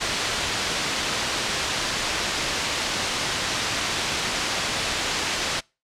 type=low-pass noise; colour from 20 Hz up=white; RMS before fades=-26 dBFS; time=0-5.61 s; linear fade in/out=20 ms; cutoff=5100 Hz; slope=12 dB/octave; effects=noise-tail reverb RT60 0.3 s tail -26 dB re dry + low-pass 9000 Hz 12 dB/octave